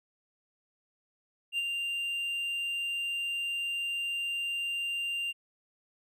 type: tone with ADSR envelope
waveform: triangle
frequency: 2787 Hz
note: F7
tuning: 4 cents flat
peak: -25 dBFS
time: 1.52-5.33 s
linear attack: 60 ms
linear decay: 32 ms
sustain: -4 dB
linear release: 29 ms
effects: none